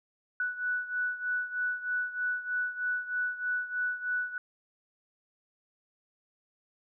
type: beating tone pair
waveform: sine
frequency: 1480 / 1483.2 Hz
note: F#6 / F#6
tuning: 0 / +4 cents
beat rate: 3.2 Hz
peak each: -31 / -35 dBFS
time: 0.4-4.38 s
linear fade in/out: 2 ms
effects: none